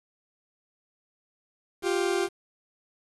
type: tone pair together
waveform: 40% pulse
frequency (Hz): 350.7 / 392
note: F4 / G4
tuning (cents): +7 / 0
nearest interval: major second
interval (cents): 193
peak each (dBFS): -26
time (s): 1.82-2.29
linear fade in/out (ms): 50
effects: resampled to 24000 Hz + 8-bit